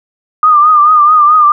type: tone with vibrato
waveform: sine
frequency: 1214 Hz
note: D#6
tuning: 43 cents flat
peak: -3 dBFS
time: 0.43-1.52 s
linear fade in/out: 2 ms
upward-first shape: triangle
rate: 4.6 Hz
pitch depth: 74 cents each way
effects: none